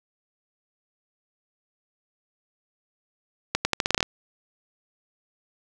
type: accelerating click train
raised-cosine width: 0.2 ms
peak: -4 dBFS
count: 10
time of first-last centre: 3.55-4.028 s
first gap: 100 ms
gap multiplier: 0.83
effects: none